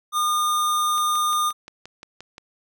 square tone, 1215 Hz, D#6, 42 cents flat, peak -20 dBFS, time 0.12-1.53 s, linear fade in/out 50 ms
click train, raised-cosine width 0.2 ms, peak -22 dBFS, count 9, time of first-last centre 0.98-2.381 s, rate 5.71 Hz
effects none

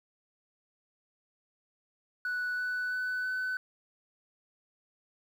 sine tone with pitch steps, 1480 / 1489.4 / 1498.9 / 1508.5 Hz, F#6 / F#6 / F#6 / F#6, 0 / +11 / +22 / +33 cents, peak -28 dBFS, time 2.25-3.57 s, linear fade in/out 2 ms, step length 330 ms, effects tanh soft clip ceiling -29 dBFS + 10-bit

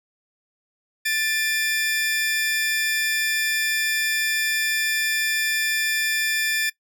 sawtooth tone pair together, 1760 / 2398 Hz, A6 / D7, 0 / +36 cents, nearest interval perfect fourth, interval 536 cents, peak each -19 / -22 dBFS, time 1.05-6.7 s, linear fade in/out 10 ms, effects noise-tail reverb RT60 0.1 s tail -19 dB re dry

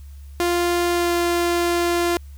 sawtooth tone with pitch glide, 348.7 to 346.1 Hz, F4 to F4, -3 to -16 cents, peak -14 dBFS, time 0.4-2.17 s, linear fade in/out 0 ms, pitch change -13 cents, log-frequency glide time 0.92-1.12 s, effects added 70 Hz sine -36 dBFS peak until 2.37 s + white hiss -57 dBFS RMS until 2.37 s

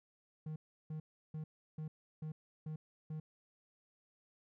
triangle tone bursts, 155.56 Hz, D#3, in tune, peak -38 dBFS, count 7, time 0.46-3.2 s, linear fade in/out 5 ms, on 100 ms, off 340 ms, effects none

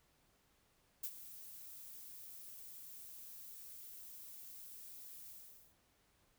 violet noise with ADSR envelope, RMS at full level -40 dBFS, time 1.03-5.76 s, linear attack 10 ms, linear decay 60 ms, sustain -13 dB, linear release 480 ms, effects pink hiss -74 dBFS RMS until 6.38 s

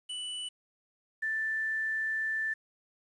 square / sine tone pair in turn, 2970 / 1766 Hz, F#7 / A6, +6 / +6 cents, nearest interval major sixth, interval 900 cents, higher first, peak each -36 / -29 dBFS, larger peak second, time 0.09-0.49 / 1.22-2.54 s, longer second, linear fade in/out 10 ms, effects resampled to 24000 Hz + 10-bit

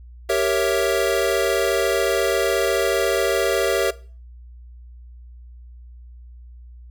square chord, G diminished seventh, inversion none, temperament equal, 392 / 466.2 / 554.4 / 659.3 Hz, G4 / Bb4 / Db5 / Fb5, 0 / 0 / 0 / 0 cents, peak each -24 dBFS, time 0.29-3.91 s, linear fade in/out 10 ms, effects noise-tail reverb RT60 0.4 s tail -19 dB re dry + added 60 Hz sine -39 dBFS peak until 6.9 s

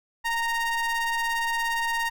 square ring-modulated tone, 466.2 Hz, A#4, in tune, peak -22 dBFS, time 0.24-2.1 s, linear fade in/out 20 ms, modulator 1390 Hz, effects none

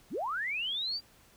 sine linear sweep, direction up, 122.5 to 4794 Hz, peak -31 dBFS, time 0.1-1.01 s, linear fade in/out 50 ms, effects pink hiss -61 dBFS RMS until 1.36 s

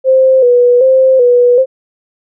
sine tone with vibrato, 506 Hz, B4, 42 cents sharp, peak -4 dBFS, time 0.04-1.66 s, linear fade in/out 50 ms, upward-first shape square, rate 1.3 Hz, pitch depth 61 cents each way, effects none

